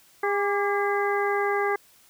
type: harmonic tone with a mistuned harmonic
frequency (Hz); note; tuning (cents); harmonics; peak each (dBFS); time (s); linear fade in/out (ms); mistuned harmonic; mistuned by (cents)
405.6; G#4; -41; 1 / 2 / 3 / 4 / 5; -25 / -28 / -30 / -31 / -32; 0.23-1.76; 5; 3; -53
effects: white hiss -57 dBFS RMS until 2.09 s